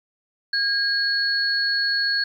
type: tone pair together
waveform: sine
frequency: 1625 / 4366 Hz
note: G#6 / C#8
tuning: -38 / -27 cents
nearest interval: octave + perfect fourth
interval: 1711 cents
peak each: -22 dBFS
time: 0.53-2.24 s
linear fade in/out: 5 ms
effects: 9-bit